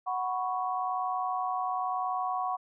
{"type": "chord", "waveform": "sine", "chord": "F# suspended fourth", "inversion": "none", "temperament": "equal", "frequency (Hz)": [740, 987.8, 1108.7], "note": ["F#5", "B5", "C#6"], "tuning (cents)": [0, 0, 0], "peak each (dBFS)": [-31, -36, -33], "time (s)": [0.06, 2.57], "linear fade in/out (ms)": 20, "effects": []}